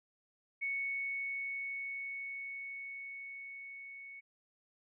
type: tone with level ramp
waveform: sine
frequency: 2217 Hz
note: C#7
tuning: in tune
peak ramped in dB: -33 to -47 dBFS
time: 0.61-4.21 s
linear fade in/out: 20 ms
effects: none